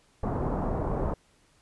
pink low-pass noise, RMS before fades -29 dBFS, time 0.23-1.14 s, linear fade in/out 5 ms, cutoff 1000 Hz, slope 24 dB/octave, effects pink hiss -64 dBFS RMS until 1.61 s + resampled to 24000 Hz

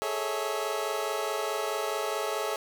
25% pulse chord, A major seventh, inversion third, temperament equal with one note detuned, 415.3 / 440 / 554.4 / 649.8 Hz, G#4 / A4 / C#5 / E5, 0 / 0 / 0 / -25 cents, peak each -31 dBFS, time 0.02-2.56 s, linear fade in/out 0 ms, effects none

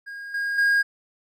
triangle tone with level steps, 1629 Hz, G#6, 34 cents flat, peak -32 / -22 / -15 dBFS, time 0.06-0.83 s, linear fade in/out 20 ms, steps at 0.34 / 0.58 s, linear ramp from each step 5 ms, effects none

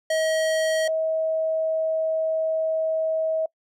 square / sine tone pair in turn, 636 / 639.3 Hz, D#5 / D#5, +38 / +47 cents, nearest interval unison, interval 9 cents, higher second, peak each -21 dBFS, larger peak neither, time 0.1-0.88 / 0.88-3.46 s, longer second, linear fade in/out 5 ms, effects noise-tail reverb RT60 0.1 s tail -24 dB re dry + low-pass 10000 Hz 12 dB/octave

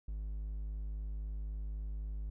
triangle tone, 51.9 Hz, G#1, in tune, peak -35 dBFS, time 0.08-2.3 s, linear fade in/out 5 ms, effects none

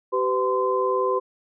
sine tone cluster, 385.1 / 504 / 1031 Hz, G4 / B4 / C6, -31 / +35 / -26 cents, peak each -24 dBFS, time 0.12-1.2 s, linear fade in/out 20 ms, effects none

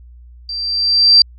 sine tone with level ramp, 4699 Hz, D8, in tune, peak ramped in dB -22 to -3 dBFS, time 0.49-1.22 s, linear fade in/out 2 ms, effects added 60 Hz sine -37 dBFS peak until 1.38 s

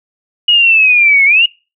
sine linear two-way sweep, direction down then up, 2905 to 2161 to 2905 Hz, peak -5 dBFS, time 0.48-1.46 s, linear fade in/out 5 ms, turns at 1.25 s, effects noise-tail reverb RT60 0.3 s tail -24 dB re dry

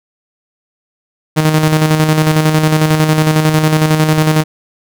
sawtooth tone with tremolo, 155.6 Hz, D#3, in tune, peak -3 dBFS, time 1.36-4.44 s, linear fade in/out 20 ms, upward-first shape square, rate 11 Hz, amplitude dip 45%, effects none

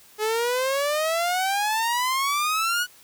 sawtooth exponential sweep, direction up, 421.8 to 1482 Hz, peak -18 dBFS, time 0.18-2.87 s, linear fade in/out 50 ms, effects white hiss -52 dBFS RMS until 3.03 s

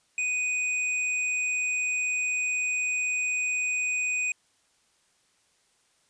square tone, 2489 Hz, D#7, in tune, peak -26 dBFS, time 0.18-4.32 s, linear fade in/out 2 ms, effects white hiss -67 dBFS RMS until 6.09 s + resampled to 22050 Hz

